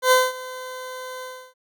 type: tone with ADSR envelope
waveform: 20% pulse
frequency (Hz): 511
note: C5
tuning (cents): -41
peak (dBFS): -7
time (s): 0.02-1.54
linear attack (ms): 93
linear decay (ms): 210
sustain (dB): -20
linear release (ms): 310
effects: none